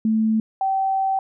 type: tone pair in turn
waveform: sine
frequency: 220 / 771.9 Hz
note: A3 / G5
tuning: 0 / -27 cents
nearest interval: octave + minor seventh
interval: 2173 cents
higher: second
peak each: -16 / -18 dBFS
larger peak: first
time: 0.05-0.4 / 0.61-1.19 s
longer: second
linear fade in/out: 2 ms
effects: none